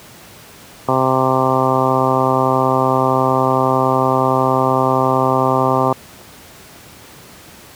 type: harmonic tone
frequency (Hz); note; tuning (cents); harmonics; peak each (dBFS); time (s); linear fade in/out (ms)
130.81; C3; 0; 1 / 2 / 3 / 4 / 5 / 6 / 7 / 8 / 9; -21 / -21 / -21 / -21 / -21 / -21 / -21 / -21 / -21; 0.88-5.93; 5
effects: pink hiss -40 dBFS RMS until 7.75 s + high-pass 80 Hz 12 dB/octave